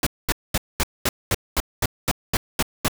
pink noise bursts, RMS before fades -20 dBFS, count 12, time 0.03-2.882 s, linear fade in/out 2 ms, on 36 ms, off 220 ms, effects none

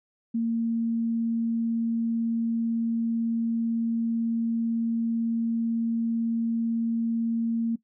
sine tone, 229.5 Hz, A#3, 27 cents flat, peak -23 dBFS, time 0.34-7.76 s, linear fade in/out 10 ms, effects noise-tail reverb RT60 0.1 s tail -19 dB re dry

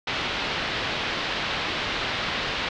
white low-pass noise, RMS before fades -28 dBFS, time 0.07-2.69 s, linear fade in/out 5 ms, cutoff 3900 Hz, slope 24 dB/octave, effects low-pass 6000 Hz 12 dB/octave

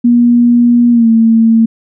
sine tone with pitch glide, 239.5 to 226.1 Hz, A#3 to A3, +47 to +47 cents, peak -4 dBFS, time 0.04-1.66 s, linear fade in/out 10 ms, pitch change -100 cents, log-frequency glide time 0.91-1.08 s, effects none

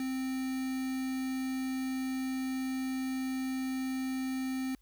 triangle tone with quantisation, 261.6 Hz, C4, in tune, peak -30 dBFS, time 0-4.75 s, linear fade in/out 2 ms, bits 7, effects added 47 Hz sine -62 dBFS peak until 4.81 s + white hiss -74 dBFS RMS until 4.81 s

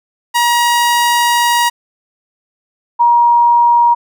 sawtooth / sine tone pair in turn, 953 / 949 Hz, A#5 / A#5, +38 / +31 cents, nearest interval unison, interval 7 cents, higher first, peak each -6 dBFS, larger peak neither, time 0.34-1.7 / 2.99-3.95 s, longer first, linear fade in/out 20 ms, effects none

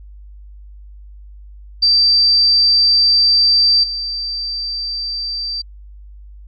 sine tone with level steps, 4674 Hz, D8, 9 cents flat, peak -9 / -20 dBFS, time 1.82-5.62 s, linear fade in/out 10 ms, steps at 3.83 s, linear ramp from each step 10 ms, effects added 50 Hz sine -35 dBFS peak until 6.47 s

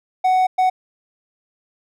triangle tone bursts at uneven times, 744 Hz, F#5, 9 cents sharp, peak -11 dBFS, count 2, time 0.24-0.47 / 0.58-0.7 s, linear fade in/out 10 ms, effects none

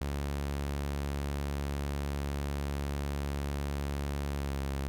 sawtooth tone with pitch glide, 70.9 to 68.8 Hz, C#2 to C#2, +40 to -12 cents, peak -28 dBFS, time 0.01-4.88 s, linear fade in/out 0 ms, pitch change -52 cents, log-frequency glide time 4.36-4.6 s, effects none

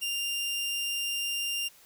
sawtooth tone, 2794 Hz, F7, in tune, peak -26 dBFS, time 0.01-1.69 s, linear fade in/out 20 ms, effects white hiss -57 dBFS RMS until 1.85 s

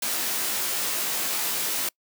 white noise with comb filter, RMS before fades -27 dBFS, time 0.02-1.89 s, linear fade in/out 5 ms, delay 19 ms, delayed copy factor +1, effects noise-tail reverb RT60 0.1 s tail -26 dB re dry + high-pass 200 Hz 12 dB/octave

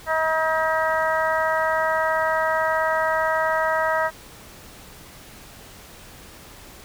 harmonic tone, 318.5 Hz, D#4, 41 cents sharp, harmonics 2 / 3 / 4 / 5 / 6, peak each -23 / -25 / -26 / -27 / -28 dBFS, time 0.06-4.11 s, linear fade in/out 50 ms, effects pink hiss -44 dBFS RMS until 6.84 s

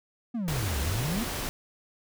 triangle exponential two-way sweep, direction down then up, 249.7 to 65.41 to 249.7 Hz, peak -26 dBFS, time 0.34-1.24 s, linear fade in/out 10 ms, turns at 0.8 s
pink noise, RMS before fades -33 dBFS, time 0.48-1.49 s, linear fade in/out 0 ms
effects none

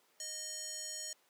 square tone with band-pass filter, 617 Hz, D#5, 15 cents flat, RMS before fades -43 dBFS, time 0.2-1.13 s, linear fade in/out 2 ms, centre 6900 Hz, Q 3.7, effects pink hiss -70 dBFS RMS until 1.29 s + high-pass 400 Hz 12 dB/octave

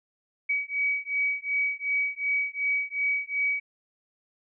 sine beating tone pair, 2268 / 2270.7 Hz, C#7 / C#7, +39 / +41 cents, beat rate 2.7 Hz, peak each -28 dBFS, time 0.49-3.6 s, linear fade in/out 10 ms, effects none

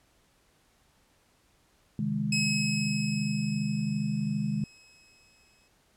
sine chord, Ab major, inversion first, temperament equal with one note detuned, 132.79 / 155.56 / 207.7 Hz, C3 / Eb3 / Ab3, +26 / 0 / 0 cents, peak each -34 / -32 / -29 dBFS, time 1.99-4.64 s, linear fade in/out 2 ms
20% pulse tone with exponential decay, 2563 Hz, E7, 49 cents flat, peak -21 dBFS, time 2.32-5.68 s, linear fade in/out 5 ms, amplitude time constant 730 ms
effects pink hiss -66 dBFS RMS until 5.96 s + low-pass 12000 Hz 12 dB/octave

